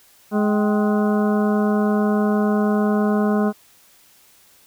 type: harmonic tone with a mistuned harmonic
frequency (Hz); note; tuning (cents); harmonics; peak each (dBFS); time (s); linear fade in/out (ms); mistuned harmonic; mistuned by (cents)
209.7; G#3; +17; 1 / 2 / 3 / 4 / 5 / 6 / 7; -17 / -23 / -27 / -29 / -31 / -33 / -34; 0.31-3.53; 50; 4; -130
effects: white hiss -53 dBFS RMS until 4.66 s